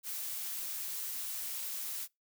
blue noise, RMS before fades -39 dBFS, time 0.03-2.08 s, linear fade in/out 50 ms, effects noise-tail reverb RT60 0.2 s tail -25 dB re dry

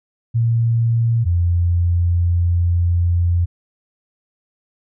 sine tone pair in turn, 115.8 / 86.75 Hz, A#2 / F2, -11 / -11 cents, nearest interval perfect fourth, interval 500 cents, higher first, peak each -13 dBFS, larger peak neither, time 0.34-1.25 / 1.25-3.46 s, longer second, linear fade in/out 20 ms, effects none

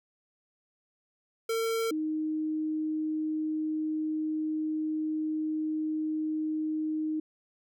square / sine tone pair in turn, 453.1 / 310.8 Hz, A#4 / D#4, -49 / -2 cents, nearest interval perfect fifth, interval 653 cents, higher first, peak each -28 dBFS, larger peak neither, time 1.49-1.91 / 1.91-7.2 s, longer second, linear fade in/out 5 ms, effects none

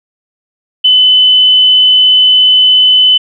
sine tone, 3019 Hz, F#7, 34 cents sharp, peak -3 dBFS, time 0.84-3.18 s, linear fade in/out 10 ms, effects none

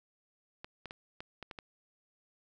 clicks, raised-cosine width 0.3 ms, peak -27 dBFS, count 7, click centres 0.645 / 0.857 / 0.909 / 1.205 / 1.427 / 1.512 / 1.588 s, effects none

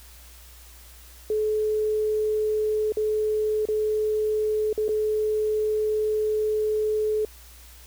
sine tone with dropouts, 428.8 Hz, A4, 45 cents flat, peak -21 dBFS, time 1.3-7.25 s, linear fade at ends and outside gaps 2 ms, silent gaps 2.922-2.97 / 3.654-3.686 / 4.729-4.777 / 4.882-4.89 s, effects added 60 Hz sine -47 dBFS peak until 7.86 s + white hiss -50 dBFS RMS until 7.86 s

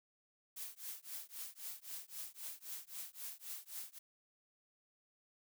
blue noise with tremolo, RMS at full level -44 dBFS, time 0.56-3.99 s, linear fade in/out 10 ms, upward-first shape triangle, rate 3.8 Hz, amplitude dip 100%, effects none

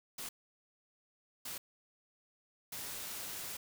white noise bursts at uneven times, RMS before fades -43 dBFS, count 3, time 0.18-0.29 / 1.45-1.58 / 2.72-3.57 s, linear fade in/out 5 ms, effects none

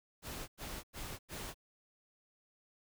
pink noise bursts, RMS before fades -44 dBFS, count 4, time 0.22-1.545 s, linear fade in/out 50 ms, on 260 ms, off 95 ms, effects none

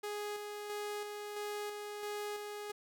sawtooth tone with tremolo, 415.3 Hz, G#4, in tune, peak -34 dBFS, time 0.03-2.72 s, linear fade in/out 10 ms, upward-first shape square, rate 1.5 Hz, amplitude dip 35%, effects none

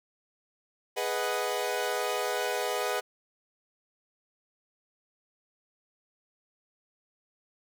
sawtooth chord, G# minor seventh, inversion none, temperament equal, 415.3 / 493.9 / 622.3 / 740 Hz, G#4 / B4 / D#5 / F#5, 0 / 0 / 0 / 0 cents, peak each -30 / -29 / -31 / -31 dBFS, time 0.96-3.01 s, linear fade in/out 20 ms, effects none

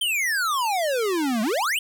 square exponential two-way sweep, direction down then up, 3201 to 207.7 to 3201 Hz, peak -22 dBFS, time 0.01-1.79 s, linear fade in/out 5 ms, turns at 1.42 s, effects none

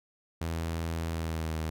sawtooth tone with pitch glide, 82.41 to 79.51 Hz, E2 to D#2, 0 to +38 cents, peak -27 dBFS, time 0.41-1.7 s, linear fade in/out 5 ms, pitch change -62 cents, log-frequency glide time 1.08-1.56 s, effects none

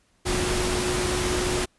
sine tone in noise, 362.7 Hz, F#4, 34 cents flat, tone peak -27 dBFS, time 0.25-1.66 s, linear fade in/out 20 ms, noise pink, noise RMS -26 dBFS, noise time 0.25-1.66 s, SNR -4 dB, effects pink hiss -65 dBFS RMS until 1.78 s + resampled to 24000 Hz

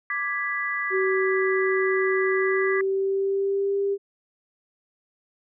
sine chord, G# diminished, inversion second, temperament equal, 1174.7 / 1661.2 / 1975.5 Hz, D6 / G#6 / B6, 0 / 0 / 0 cents, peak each -31 / -30 / -27 dBFS, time 0.1-2.81 s, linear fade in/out 2 ms
sine tone with pitch glide, 380 to 398 Hz, F#4 to G4, +46 to +26 cents, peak -21 dBFS, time 0.9-3.98 s, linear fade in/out 50 ms, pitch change +80 cents, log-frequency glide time 2.33-3.78 s
effects none

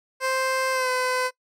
15% pulse tone with pitch glide, 523.3 to 507.8 Hz, C5 to B4, 0 to +48 cents, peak -16 dBFS, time 0.2-1.31 s, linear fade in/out 50 ms, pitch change -52 cents, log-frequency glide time 0.72-0.89 s, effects noise-tail reverb RT60 0.1 s tail -20 dB re dry + low-pass 11000 Hz 12 dB/octave

